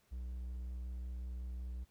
triangle tone with vibrato, 61.74 Hz, B1, in tune, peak -38 dBFS, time 0.11-1.85 s, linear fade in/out 20 ms, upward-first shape square, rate 5.4 Hz, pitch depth 9 cents each way, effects pink hiss -73 dBFS RMS until 1.9 s

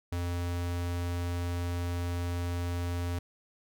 square tone, 87.31 Hz, F2, in tune, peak -31 dBFS, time 0.12-3.19 s, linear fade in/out 5 ms, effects none

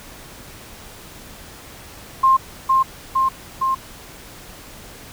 sine tone with echo, 1059 Hz, C6, 21 cents sharp, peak -10 dBFS, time 2.23-2.37 s, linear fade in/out 10 ms, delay 460 ms, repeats 3, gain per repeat -2 dB, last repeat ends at 3.75 s, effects pink hiss -40 dBFS RMS until 5.12 s

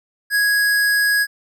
square tone, 1661.2 Hz, G#6, in tune, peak -15 dBFS, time 0.3-1.27 s, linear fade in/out 50 ms, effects none

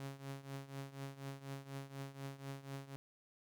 sawtooth tone with tremolo, 137.3 Hz, C#3, 16 cents flat, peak -38 dBFS, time 0-2.96 s, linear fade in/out 0 ms, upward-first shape triangle, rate 4.1 Hz, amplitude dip 85%, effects none

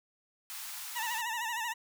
white high-pass noise, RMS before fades -42 dBFS, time 0.5-1.21 s, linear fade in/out 0 ms, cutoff 760 Hz, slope 48 dB/octave
20% pulse tone with vibrato, 923 Hz, A#5, 17 cents flat, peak -28 dBFS, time 0.95-1.74 s, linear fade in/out 20 ms, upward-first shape sine, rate 13 Hz, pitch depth 91 cents each way
effects none

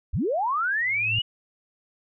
sine linear sweep, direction up, 36.71 to 2960 Hz, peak -22 dBFS, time 0.13-1.22 s, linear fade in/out 10 ms
sine tone with exponential growth, 110 Hz, A2, in tune, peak -24 dBFS, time 0.76-1.19 s, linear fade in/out 5 ms, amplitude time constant 92 ms
effects none

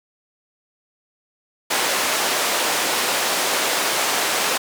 pink band-pass noise, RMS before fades -21 dBFS, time 1.7-4.58 s, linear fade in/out 10 ms, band 510 to 12000 Hz, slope 12 dB/octave, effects none

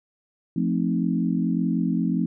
sine chord, F dominant seventh, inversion none, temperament equal, 174.61 / 220 / 261.6 / 311.1 Hz, F3 / A3 / C4 / Eb4, 0 / 0 / 0 / 0 cents, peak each -24 / -26 / -26 / -30 dBFS, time 0.56-2.26 s, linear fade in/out 5 ms, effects none

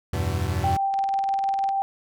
40% pulse chord, E minor, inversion none, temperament equal with one note detuned, 82.41 / 95.76 / 123.47 Hz, E2 / G2 / B2, 0 / -40 / 0 cents, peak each -26 / -26 / -29 dBFS, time 0.13-0.77 s, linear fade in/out 5 ms
sine tone with tremolo, 784 Hz, G5, in tune, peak -20 dBFS, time 0.64-1.82 s, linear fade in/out 0 ms, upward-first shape triangle, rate 6.2 Hz, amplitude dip 25%
click train, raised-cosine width 0.2 ms, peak -21 dBFS, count 16, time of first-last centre 0.94-1.69 s, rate 20 Hz
effects none

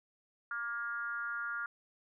sine tone with frequency modulation, 1411 Hz, F6, 17 cents sharp, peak -35 dBFS, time 0.51-1.66 s, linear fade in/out 2 ms, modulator 240 Hz, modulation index 0.77, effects none

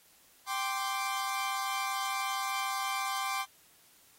sawtooth chord, G suspended fourth, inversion none, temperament equal, 784 / 1046.5 / 1174.7 Hz, G5 / C6 / D6, 0 / 0 / 0 cents, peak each -32 dBFS, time 0.46-3.46 s, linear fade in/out 50 ms, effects white hiss -62 dBFS RMS until 4.18 s + AAC 48 kbps

